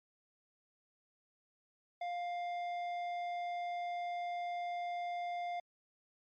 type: tone with tanh clipping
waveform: sine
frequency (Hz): 702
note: F5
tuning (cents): +9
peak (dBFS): -38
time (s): 2.01-5.6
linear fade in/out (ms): 5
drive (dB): 10
effects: MP3 48 kbps